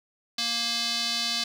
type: tone with band-pass filter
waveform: square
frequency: 233.8 Hz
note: A#3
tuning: 5 cents sharp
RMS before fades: -28 dBFS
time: 0.38-1.44 s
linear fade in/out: 5 ms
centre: 4300 Hz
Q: 3.2
effects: 8-bit